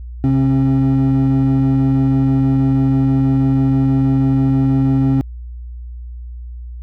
triangle tone pair together, 133.1 / 269.3 Hz, C3 / C#4, +30 / -50 cents, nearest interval octave, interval 1220 cents, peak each -11 dBFS, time 0.24-5.21 s, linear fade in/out 0 ms, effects tanh soft clip ceiling -5 dBFS + added 60 Hz sine -27 dBFS peak until 6.82 s

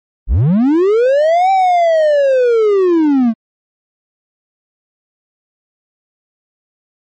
triangle linear two-way sweep, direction up then down, 32.1 to 779 to 215.2 Hz, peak -6 dBFS, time 0.27-3.34 s, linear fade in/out 50 ms, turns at 1.51 s, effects MP3 32 kbps

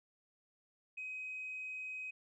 sine tone, 2524 Hz, D#7, 24 cents sharp, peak -40 dBFS, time 0.97-2.11 s, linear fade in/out 10 ms, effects tanh soft clip ceiling -36 dBFS

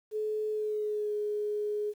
sine tone with pitch glide, 428.8 to 418.5 Hz, A4 to G#4, -45 to +13 cents, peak -29 dBFS, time 0.11-1.94 s, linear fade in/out 50 ms, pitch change -42 cents, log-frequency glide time 0.5-1.14 s, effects 10-bit

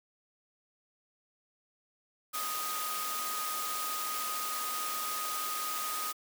sine tone in noise, 1244.5 Hz, D#6, in tune, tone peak -36 dBFS, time 2.33-6.13 s, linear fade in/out 20 ms, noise white, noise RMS -37 dBFS, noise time 2.33-6.13 s, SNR -2 dB, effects high-pass 300 Hz 12 dB/octave

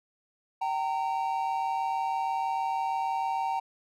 triangle tone pair together, 773 / 919.3 Hz, G5 / A#5, -24 / -24 cents, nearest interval minor third, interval 300 cents, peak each -28 dBFS, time 0.61-3.6 s, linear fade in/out 10 ms, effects none

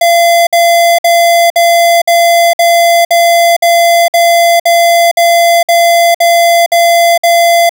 square tone bursts, 683 Hz, F5, 39 cents flat, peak -5 dBFS, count 15, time 0.01-7.694 s, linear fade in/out 5 ms, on 460 ms, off 56 ms, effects none

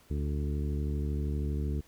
harmonic tone with a mistuned harmonic, 72.7 Hz, D2, 17 cents flat, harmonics 1 / 2 / 3 / 4 / 5 / 6, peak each -30 / -36 / -40 / -42 / -44 / -46 dBFS, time 0.1-1.81 s, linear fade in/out 10 ms, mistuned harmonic 6, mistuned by +16 cents, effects pink hiss -61 dBFS RMS until 1.87 s

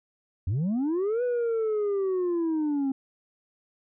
sine linear two-way sweep, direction up then down, 80.7 to 497.1 to 264.9 Hz, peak -21 dBFS, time 0.47-2.92 s, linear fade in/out 5 ms, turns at 1.23 s, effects tanh soft clip ceiling -23 dBFS

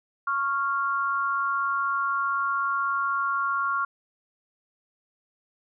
sine tone pair together, 1104.8 / 1392 Hz, C#6 / F6, -6 / -6 cents, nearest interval major third, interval 400 cents, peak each -26 dBFS, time 0.27-3.85 s, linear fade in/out 5 ms, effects none

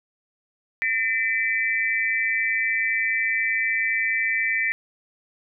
sine tone cluster, 1817 / 2024 / 2326 Hz, A#6 / B6 / D7, -45 / +42 / -17 cents, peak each -25 dBFS, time 0.82-4.72 s, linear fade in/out 0 ms, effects none

